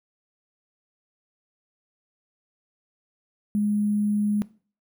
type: tone with sample-and-hold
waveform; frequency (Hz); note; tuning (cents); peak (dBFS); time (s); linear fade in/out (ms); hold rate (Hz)
sine; 207.7; G#3; 0; -20; 3.55-4.42; 0; 11025
effects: noise-tail reverb RT60 0.4 s tail -19 dB re dry